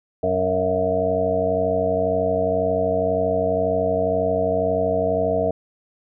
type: harmonic tone with a mistuned harmonic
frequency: 92.5 Hz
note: F#2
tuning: in tune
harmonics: 1 / 2 / 3 / 5 / 6 / 7 / 8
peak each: -30 / -30 / -30 / -23 / -30 / -21 / -29 dBFS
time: 0.23-5.51 s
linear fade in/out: 5 ms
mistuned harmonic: 8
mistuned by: -73 cents
effects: none